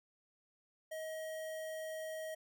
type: tone with notch filter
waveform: square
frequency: 633 Hz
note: D#5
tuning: 30 cents sharp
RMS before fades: -43 dBFS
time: 0.91-2.35 s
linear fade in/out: 10 ms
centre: 4200 Hz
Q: 1.7
effects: none